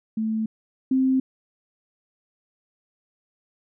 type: tone pair in turn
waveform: sine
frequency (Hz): 220 / 262.2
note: A3 / C4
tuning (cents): 0 / +4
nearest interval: minor third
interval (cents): 304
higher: second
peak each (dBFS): -22 / -17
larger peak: second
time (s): 0.17-0.46 / 0.91-1.2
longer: neither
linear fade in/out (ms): 5
effects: none

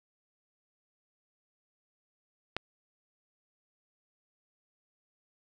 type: click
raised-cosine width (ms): 0.3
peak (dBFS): -15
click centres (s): 2.566
effects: none

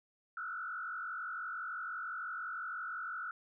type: tone with frequency modulation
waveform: sine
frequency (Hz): 1396.9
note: F6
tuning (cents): 0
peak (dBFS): -38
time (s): 0.37-3.31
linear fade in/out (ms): 2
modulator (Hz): 45.9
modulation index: 2.1
effects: none

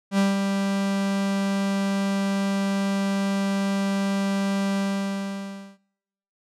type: tone with ADSR envelope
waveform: 45% pulse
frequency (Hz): 196.8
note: G3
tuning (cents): +7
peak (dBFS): -17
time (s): 0.11-5.78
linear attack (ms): 73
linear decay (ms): 170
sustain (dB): -5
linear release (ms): 1000
effects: noise-tail reverb RT60 0.9 s tail -24 dB re dry + low-pass 9000 Hz 12 dB/octave

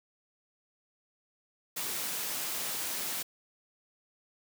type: high-pass noise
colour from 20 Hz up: white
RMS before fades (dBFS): -35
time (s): 1.76-3.23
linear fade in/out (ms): 10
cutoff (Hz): 140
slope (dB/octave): 12
effects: none

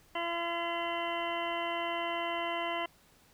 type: harmonic tone with a mistuned harmonic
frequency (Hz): 340.1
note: F4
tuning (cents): -46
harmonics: 1 / 2 / 3 / 4 / 5 / 6 / 8 / 9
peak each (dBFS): -41 / -36 / -37 / -45 / -48 / -40 / -43 / -42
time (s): 0.15-2.86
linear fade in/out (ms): 5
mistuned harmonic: 8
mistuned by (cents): +16
effects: pink hiss -63 dBFS RMS until 3.33 s

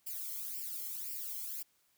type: noise with flanger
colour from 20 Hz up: violet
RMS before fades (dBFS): -41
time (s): 0.06-1.63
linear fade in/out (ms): 10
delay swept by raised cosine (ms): 0.39 to 0.96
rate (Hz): 1.9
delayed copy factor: +0.85
effects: white hiss -73 dBFS RMS until 1.97 s

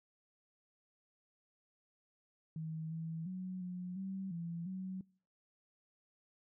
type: tone with pitch steps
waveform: sine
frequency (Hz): 159.3 / 162.6 / 184.9 / 180.3 / 191.8 / 169 / 187.6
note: D#3 / E3 / F#3 / F#3 / G3 / E3 / F#3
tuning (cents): +41 / -23 / -1 / -45 / -37 / +43 / +24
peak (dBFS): -39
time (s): 2.56-5.01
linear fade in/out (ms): 2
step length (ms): 350
effects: noise-tail reverb RT60 0.5 s tail -25 dB re dry

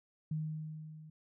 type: tone with level ramp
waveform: sine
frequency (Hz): 155.56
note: D#3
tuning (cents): 0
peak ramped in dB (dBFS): -32 to -50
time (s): 0.31-1.1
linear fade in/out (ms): 5
effects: none

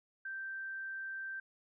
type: tone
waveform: sine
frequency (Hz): 1565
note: G6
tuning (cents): -3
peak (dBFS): -39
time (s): 0.25-1.4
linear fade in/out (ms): 5
effects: none

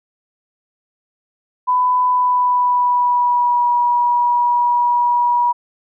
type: tone with pitch glide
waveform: sine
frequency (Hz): 999 to 965.5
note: B5 to B5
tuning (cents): +20 to -39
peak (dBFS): -12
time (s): 1.67-5.53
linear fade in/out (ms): 20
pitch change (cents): -59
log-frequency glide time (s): 2.06-3.68
effects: none

